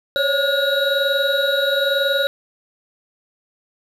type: tone cluster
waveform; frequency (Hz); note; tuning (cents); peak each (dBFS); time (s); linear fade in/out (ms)
triangle; 545 / 566 / 1438 / 3835; C#5 / C#5 / F#6 / A#7; -29 / +36 / -50 / +48; -20; 0.16-2.27; 0
effects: 8-bit